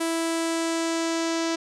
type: tone with low-pass filter sweep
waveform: sawtooth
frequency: 329.6 Hz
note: E4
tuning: in tune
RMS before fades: -26 dBFS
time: 0-1.56 s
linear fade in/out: 10 ms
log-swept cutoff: 10000 to 6100 Hz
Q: 2
effects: none